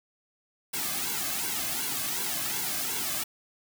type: noise with flanger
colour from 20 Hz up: white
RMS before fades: -31 dBFS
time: 0.73-3.24 s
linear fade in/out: 10 ms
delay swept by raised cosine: 1.6 to 2.17 ms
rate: 2.7 Hz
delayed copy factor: -0.85
effects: none